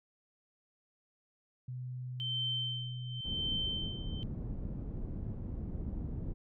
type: tone with pitch glide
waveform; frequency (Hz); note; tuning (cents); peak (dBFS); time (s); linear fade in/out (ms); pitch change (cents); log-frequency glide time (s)
sine; 126 to 124.34; B2 to B2; +35 to +12; -38; 1.68-3.21; 5; -23; 2.09-3.01
type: tone with tremolo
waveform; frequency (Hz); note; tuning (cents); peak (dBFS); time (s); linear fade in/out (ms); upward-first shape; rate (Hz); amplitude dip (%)
sine; 3100; G7; -20; -32; 2.2-4.23; 0; sine; 0.93; 85
type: low-pass noise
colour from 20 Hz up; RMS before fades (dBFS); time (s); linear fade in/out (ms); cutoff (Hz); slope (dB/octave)
pink; -39; 3.24-6.34; 20; 230; 12
effects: none